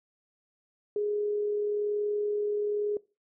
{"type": "tone with amplitude modulation", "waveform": "sine", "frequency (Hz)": 415.6, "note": "G#4", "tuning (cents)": 1, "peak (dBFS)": -25, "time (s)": [0.96, 2.97], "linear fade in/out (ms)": 2, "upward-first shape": "sine", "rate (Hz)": 41, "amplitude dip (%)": 25, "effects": ["noise-tail reverb RT60 0.3 s tail -22 dB re dry"]}